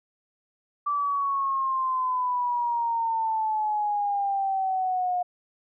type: exponential sweep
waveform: sine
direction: down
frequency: 1167 to 715 Hz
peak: -23 dBFS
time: 0.86-5.23 s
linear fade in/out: 10 ms
effects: none